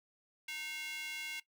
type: tone with high-pass filter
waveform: square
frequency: 307.8 Hz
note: D#4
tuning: 19 cents flat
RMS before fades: -42 dBFS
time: 0.48-1.4 s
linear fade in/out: 5 ms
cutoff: 2400 Hz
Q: 4.2
effects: noise-tail reverb RT60 0.1 s tail -17 dB re dry